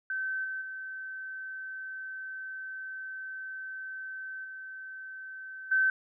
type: tone with level steps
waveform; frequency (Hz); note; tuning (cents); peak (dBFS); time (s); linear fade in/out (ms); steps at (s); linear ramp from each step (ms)
sine; 1539; G6; -32; -30 / -33 / -37 / -40 / -22; 0.1-5.9; 2; 0.44 / 0.61 / 4.44 / 5.71; 10
effects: none